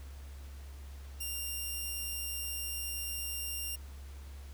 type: tone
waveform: 5% pulse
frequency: 2791 Hz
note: F7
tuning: 2 cents flat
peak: -27 dBFS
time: 1.2-3.76 s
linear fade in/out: 10 ms
effects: added 69 Hz sine -44 dBFS peak until 4.53 s + pink hiss -58 dBFS RMS until 4.53 s